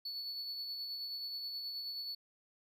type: tone with tremolo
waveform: triangle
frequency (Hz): 4435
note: C#8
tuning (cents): 0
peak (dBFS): -37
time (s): 0.05-2.15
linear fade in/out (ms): 5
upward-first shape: sine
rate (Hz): 9.4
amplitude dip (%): 30
effects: none